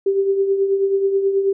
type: tone with tremolo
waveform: sine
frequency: 392 Hz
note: G4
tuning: in tune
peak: -12 dBFS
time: 0.06-1.53 s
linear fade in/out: 5 ms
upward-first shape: triangle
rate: 9.3 Hz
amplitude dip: 60%
effects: none